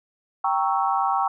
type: chord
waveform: sine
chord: G diminished seventh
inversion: none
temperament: equal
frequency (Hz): 784 / 932.3 / 1108.7 / 1318.5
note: G5 / Bb5 / Db6 / Fb6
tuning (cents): 0 / 0 / 0 / 0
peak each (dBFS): -23 / -26 / -25 / -28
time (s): 0.44-1.28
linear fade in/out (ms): 5
effects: none